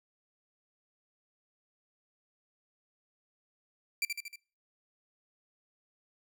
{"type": "tone with echo", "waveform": "sawtooth", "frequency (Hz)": 2349, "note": "D7", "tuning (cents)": 0, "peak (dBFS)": -25, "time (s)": [4.02, 4.05], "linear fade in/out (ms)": 2, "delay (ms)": 77, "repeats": 4, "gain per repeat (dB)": -4, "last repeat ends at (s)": 4.358, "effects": ["noise-tail reverb RT60 0.4 s tail -25 dB re dry"]}